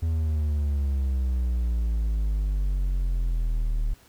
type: exponential sweep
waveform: triangle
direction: down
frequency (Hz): 82.4 to 36.91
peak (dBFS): -20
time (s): 0.02-3.94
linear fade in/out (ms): 10
effects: pink hiss -56 dBFS RMS until 4.08 s